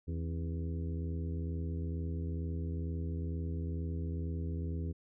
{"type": "harmonic tone with a mistuned harmonic", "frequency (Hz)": 82.2, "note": "E2", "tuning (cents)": -4, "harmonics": [1, 2, 3, 4, 5, 6], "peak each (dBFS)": [-35, -41, -45, -49, -49, -55], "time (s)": [0.07, 4.93], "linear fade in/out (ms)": 20, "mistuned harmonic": 3, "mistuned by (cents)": 93, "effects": []}